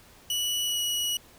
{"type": "tone with pitch glide", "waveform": "sawtooth", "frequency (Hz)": [2945, 2918], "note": ["F#7", "F#7"], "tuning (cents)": [-9, -25], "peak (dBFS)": -23, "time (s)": [0.3, 1.17], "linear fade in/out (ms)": 2, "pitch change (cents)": -16, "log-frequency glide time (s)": [0.65, 0.78], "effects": ["pink hiss -54 dBFS RMS until 1.38 s"]}